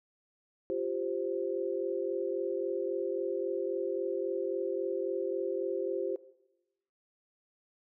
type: chord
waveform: sine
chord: F suspended second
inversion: none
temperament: just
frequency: 349.2 / 392.9 / 523.8 Hz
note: F4 / G4 / C5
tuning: 0 / +4 / +2 cents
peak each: -35 / -34 / -35 dBFS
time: 0.7-6.16 s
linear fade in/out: 0 ms
effects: noise-tail reverb RT60 0.9 s tail -17 dB re dry